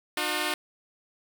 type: tone pair together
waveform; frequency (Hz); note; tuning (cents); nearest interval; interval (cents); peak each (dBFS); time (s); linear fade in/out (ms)
5% pulse; 303 / 360.3; D#4 / F#4; -46 / -46; minor third; 300; -18; 0.17-0.54; 2
effects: none